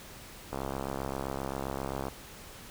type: click train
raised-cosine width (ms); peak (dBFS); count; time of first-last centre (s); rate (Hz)
1; -20; 106; 0.53-2.083; 67.6
effects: pink hiss -48 dBFS RMS until 2.7 s